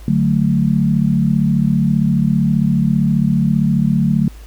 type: chord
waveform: sine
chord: D major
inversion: none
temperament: equal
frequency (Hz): 146.83 / 185 / 220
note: D3 / F#3 / A3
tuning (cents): 0 / 0 / 0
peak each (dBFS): -16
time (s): 0.08-4.28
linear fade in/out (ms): 2
effects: added 53 Hz sine -33 dBFS peak until 4.46 s + pink hiss -46 dBFS RMS until 4.46 s